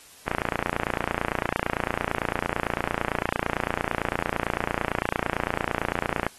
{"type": "click train", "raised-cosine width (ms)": 0.5, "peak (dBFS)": -9, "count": 174, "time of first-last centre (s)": [0.28, 6.266], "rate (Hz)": 28.9, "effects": ["white hiss -50 dBFS RMS until 6.38 s", "AAC 32 kbps"]}